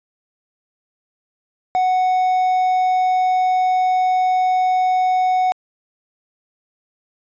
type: tone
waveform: triangle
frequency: 740 Hz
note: F#5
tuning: in tune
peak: -12 dBFS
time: 1.75-5.52 s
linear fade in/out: 0 ms
effects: resampled to 16000 Hz